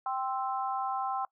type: chord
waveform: sine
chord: C major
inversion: second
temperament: equal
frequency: 784 / 1046.5 / 1318.5 Hz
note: G5 / C6 / E6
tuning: 0 / 0 / 0 cents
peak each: -32 / -35 / -37 dBFS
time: 0.06-1.25 s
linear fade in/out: 2 ms
effects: noise-tail reverb RT60 0.1 s tail -22 dB re dry